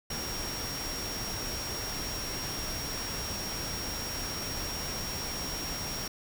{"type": "tone in noise", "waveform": "sine", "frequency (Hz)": 5588, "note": "F8", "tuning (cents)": 0, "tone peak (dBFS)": -37, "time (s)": [0.1, 6.08], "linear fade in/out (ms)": 5, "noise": "pink", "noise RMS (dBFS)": -37, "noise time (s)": [0.1, 6.08], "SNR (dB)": -3, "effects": []}